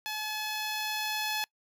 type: tone with level ramp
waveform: 10% pulse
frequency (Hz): 856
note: A5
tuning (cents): -48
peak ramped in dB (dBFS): -25 to -21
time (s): 0.06-1.44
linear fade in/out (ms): 0
effects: noise-tail reverb RT60 0.1 s tail -26 dB re dry